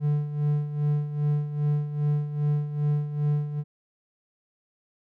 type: tone with tremolo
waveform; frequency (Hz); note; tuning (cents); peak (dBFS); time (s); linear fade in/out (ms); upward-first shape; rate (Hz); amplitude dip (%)
triangle; 147.6; D3; +9; -18; 0-3.64; 50; sine; 2.5; 70
effects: none